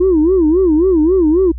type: tone with vibrato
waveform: sine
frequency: 340.8 Hz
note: F4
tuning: 42 cents flat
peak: -7 dBFS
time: 0-1.52 s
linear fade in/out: 10 ms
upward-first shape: sine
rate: 3.7 Hz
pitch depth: 210 cents each way
effects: tanh soft clip ceiling -5 dBFS + added 60 Hz sine -23 dBFS peak until 1.58 s